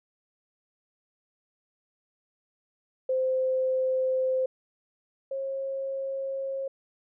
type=tone pair in turn; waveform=sine; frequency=519 / 540.4 Hz; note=C5 / C#5; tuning=-14 / -44 cents; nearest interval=minor second; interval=70 cents; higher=second; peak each=-23 / -29 dBFS; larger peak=first; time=3.09-4.46 / 5.31-6.68 s; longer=neither; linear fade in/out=5 ms; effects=none